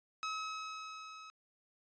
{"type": "tone with level ramp", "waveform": "sawtooth", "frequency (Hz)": 1282, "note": "E6", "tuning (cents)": -49, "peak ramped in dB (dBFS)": [-32, -46], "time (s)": [0.23, 1.3], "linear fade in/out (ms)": 0, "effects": ["resampled to 16000 Hz"]}